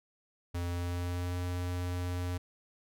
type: tone with pitch glide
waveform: square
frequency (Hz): 87.1 to 89.19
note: F2 to F2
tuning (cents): -4 to +37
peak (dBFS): -33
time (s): 0.54-2.38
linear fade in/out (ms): 10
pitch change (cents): +41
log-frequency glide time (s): 0.65-1.38
effects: none